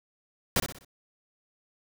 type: noise with echo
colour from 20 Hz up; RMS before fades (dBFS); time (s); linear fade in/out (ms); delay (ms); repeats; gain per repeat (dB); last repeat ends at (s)
pink; -24; 0.56-0.6; 2; 62; 4; -8; 0.848
effects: none